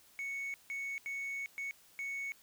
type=tone bursts at uneven times; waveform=sine; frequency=2217 Hz; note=C#7; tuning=in tune; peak=-34 dBFS; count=5; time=0.19-0.54 / 0.7-0.98 / 1.06-1.46 / 1.58-1.71 / 1.99-2.32 s; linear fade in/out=0 ms; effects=tanh soft clip ceiling -36 dBFS + white hiss -63 dBFS RMS until 2.42 s